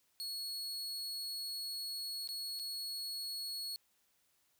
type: tone with dropouts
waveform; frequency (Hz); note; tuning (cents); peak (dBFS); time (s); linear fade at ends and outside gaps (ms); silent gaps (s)
40% pulse; 4348; C#8; -34; -38; 0.2-3.76; 0; 2.275-2.289 / 2.591-2.596
effects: white hiss -75 dBFS RMS until 4.59 s